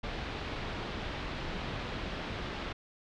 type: low-pass noise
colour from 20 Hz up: pink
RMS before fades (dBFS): -38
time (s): 0.03-2.73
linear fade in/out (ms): 10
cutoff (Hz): 4000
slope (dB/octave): 24
effects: none